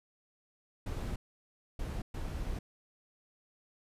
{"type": "noise bursts at uneven times", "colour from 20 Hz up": "brown", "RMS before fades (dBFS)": -37, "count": 3, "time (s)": [[0.86, 1.16], [1.79, 2.02], [2.14, 2.59]], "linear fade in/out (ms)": 5, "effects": ["resampled to 32000 Hz"]}